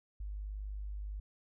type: tone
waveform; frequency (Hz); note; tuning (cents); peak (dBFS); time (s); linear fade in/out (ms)
sine; 50.7; G#1; -41; -38; 0.2-1.2; 5
effects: none